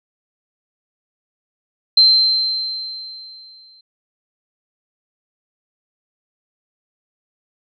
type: tone with exponential decay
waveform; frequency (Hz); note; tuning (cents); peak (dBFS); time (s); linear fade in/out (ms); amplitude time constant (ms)
sine; 4116; C8; -29; -6; 1.97-3.81; 5; 400
effects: none